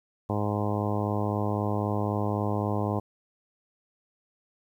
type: harmonic tone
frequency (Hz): 103.83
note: G#2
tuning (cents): 0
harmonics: 1 / 2 / 3 / 4 / 5 / 6 / 7 / 8 / 9 / 10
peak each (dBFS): -29 / -32 / -34 / -35 / -36 / -37 / -37 / -38 / -39 / -39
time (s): 0.29-3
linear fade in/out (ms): 10
effects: 10-bit